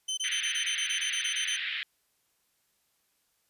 25% pulse tone bursts, 3061 Hz, G7, 42 cents flat, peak -26 dBFS, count 13, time 0.08-1.567 s, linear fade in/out 10 ms, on 95 ms, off 21 ms
pink band-pass noise, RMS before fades -34 dBFS, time 0.24-1.83 s, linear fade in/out 0 ms, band 1700 to 3600 Hz, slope 48 dB/octave
effects white hiss -73 dBFS RMS until 3.49 s + resampled to 32000 Hz

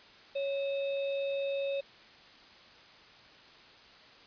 sine tone with sample-and-hold, 554.4 Hz, C#5, in tune, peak -30 dBFS, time 0.35-1.81 s, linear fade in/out 10 ms, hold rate 3150 Hz, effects white hiss -55 dBFS RMS until 4.26 s + resampled to 11025 Hz

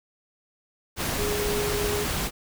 sine tone in noise, 414.1 Hz, G#4, 5 cents flat, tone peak -27 dBFS, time 1.16-2.07 s, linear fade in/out 50 ms, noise pink, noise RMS -28 dBFS, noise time 0.96-2.31 s, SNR -2 dB, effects none

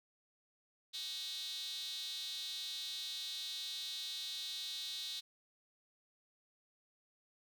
square tone with high-pass filter, 170.5 Hz, F3, 41 cents flat, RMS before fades -43 dBFS, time 0.93-5.21 s, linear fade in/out 20 ms, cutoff 3800 Hz, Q 7.3, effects none

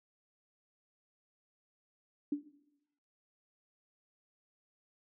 sine tone with exponential decay, 290.6 Hz, D4, 18 cents flat, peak -27 dBFS, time 2.32-2.48 s, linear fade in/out 5 ms, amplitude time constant 33 ms, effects noise-tail reverb RT60 0.9 s tail -17 dB re dry

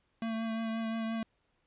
square tone with vibrato, 224.8 Hz, A3, 37 cents sharp, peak -33 dBFS, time 0.22-1.23 s, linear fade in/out 2 ms, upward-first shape triangle, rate 5.7 Hz, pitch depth 21 cents each way, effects pink hiss -75 dBFS RMS until 1.66 s + resampled to 8000 Hz

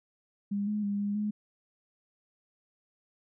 sine tone with pitch steps, 202 / 210.1 / 202.3 / 203.6 / 209.8 Hz, G#3 / G#3 / G#3 / G#3 / G#3, -48 / +20 / -45 / -34 / +18 cents, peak -28 dBFS, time 0.51-1.31 s, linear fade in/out 10 ms, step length 160 ms, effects none

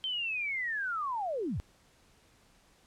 sine linear sweep, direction down, 3139 to 55 Hz, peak -31 dBFS, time 0.04-1.6 s, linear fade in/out 0 ms, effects pink hiss -64 dBFS RMS until 2.86 s + low-pass 10000 Hz 12 dB/octave

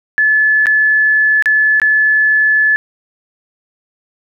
sine tone with dropouts, 1726 Hz, A6, 34 cents flat, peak -8 dBFS, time 0.18-2.76 s, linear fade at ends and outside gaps 0 ms, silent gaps 0.658-0.668 / 1.424-1.458 / 1.799-1.817 s, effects none

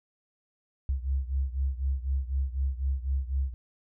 sine beating tone pair, 65.9 / 69.9 Hz, C2 / C#2, +13 / +15 cents, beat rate 4 Hz, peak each -28 / -31 dBFS, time 0.89-3.54 s, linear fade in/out 0 ms, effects none

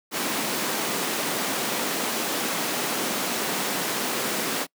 pink high-pass noise, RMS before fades -27 dBFS, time 0.11-4.67 s, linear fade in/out 50 ms, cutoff 200 Hz, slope 24 dB/octave, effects noise-tail reverb RT60 0.1 s tail -25 dB re dry

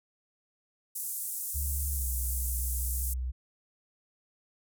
white band-pass noise, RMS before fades -36 dBFS, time 0.95-3.14 s, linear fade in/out 10 ms, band 8000 to 15000 Hz, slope 24 dB/octave
sine tone with pitch glide, 70.5 to 62.81 Hz, C#2 to B1, +30 to +30 cents, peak -30 dBFS, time 1.54-3.32 s, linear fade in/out 20 ms, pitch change -200 cents, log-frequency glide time 1.94-2.07 s
effects none

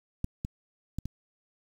clicks, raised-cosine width 5 ms, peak -17 / -20 / -20 / -22 dBFS, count 4, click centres 0.244 / 0.449 / 0.986 / 1.056 s, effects 8-bit

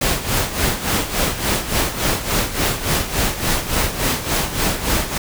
pink noise with tremolo, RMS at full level -17 dBFS, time 0.01-5.18 s, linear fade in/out 5 ms, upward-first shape sine, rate 3.5 Hz, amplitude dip 70%, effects none

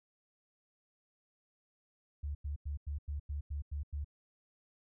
sine tone bursts, 72.6 Hz, D2, 19 cents flat, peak -35 dBFS, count 9, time 2.23-4.046 s, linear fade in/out 10 ms, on 120 ms, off 92 ms, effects none

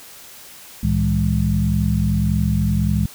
sine tone cluster, 68.7 / 112.3 / 162.7 / 204.4 Hz, C#2 / A2 / E3 / G#3, -15 / +36 / -22 / -27 cents, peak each -21 dBFS, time 0.83-3.06 s, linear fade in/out 5 ms, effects white hiss -41 dBFS RMS until 3.14 s

